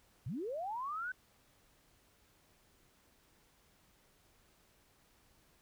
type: linear sweep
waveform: sine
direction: up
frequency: 95.2 to 1539 Hz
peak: -37 dBFS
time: 0.26-1.12 s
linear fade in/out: 5 ms
effects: pink hiss -69 dBFS RMS until 5.61 s